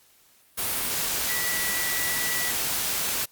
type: tone in noise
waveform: sine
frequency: 1955 Hz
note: B6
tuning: 18 cents flat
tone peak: -30 dBFS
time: 1.28-2.52 s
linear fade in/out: 20 ms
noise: white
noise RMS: -27 dBFS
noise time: 0.57-3.26 s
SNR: -6 dB
effects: white hiss -59 dBFS RMS until 3.31 s + Opus 48 kbps